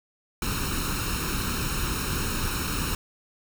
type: noise with comb filter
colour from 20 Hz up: pink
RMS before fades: -28 dBFS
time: 0.42-2.95 s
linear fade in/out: 2 ms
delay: 0.74 ms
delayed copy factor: +0.75
effects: none